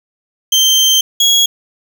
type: tone pair in turn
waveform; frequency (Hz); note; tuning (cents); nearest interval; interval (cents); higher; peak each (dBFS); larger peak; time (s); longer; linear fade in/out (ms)
30% pulse; 3136 / 3322; G7 / G#7; 0 / 0; minor second; 100; second; -5; neither; 0.52-1.01 / 1.2-1.46; first; 5
effects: 7-bit